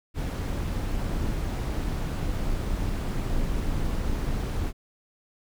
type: noise with amplitude modulation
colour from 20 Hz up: brown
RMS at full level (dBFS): -26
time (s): 0.14-4.73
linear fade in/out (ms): 50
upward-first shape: sine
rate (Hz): 258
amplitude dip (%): 35
effects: none